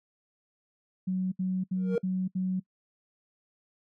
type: tone bursts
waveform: sine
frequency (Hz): 185.9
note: F#3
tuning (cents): +8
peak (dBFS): -26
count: 5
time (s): 1.07-2.6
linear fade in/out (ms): 10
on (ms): 250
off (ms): 70
type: tone with exponential growth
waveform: triangle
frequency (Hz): 468.2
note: A#4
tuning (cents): +8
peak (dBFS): -18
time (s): 1.76-1.98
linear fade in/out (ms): 2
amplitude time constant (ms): 46
effects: noise-tail reverb RT60 0.1 s tail -23 dB re dry + tanh soft clip ceiling -17 dBFS